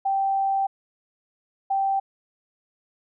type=tone pair in turn; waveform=sine; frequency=781 / 781 Hz; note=G5 / G5; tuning=-7 / -7 cents; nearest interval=unison; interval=0 cents; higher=neither; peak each=-20 dBFS; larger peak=neither; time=0.05-0.67 / 1.7-2 s; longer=first; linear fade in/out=10 ms; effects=none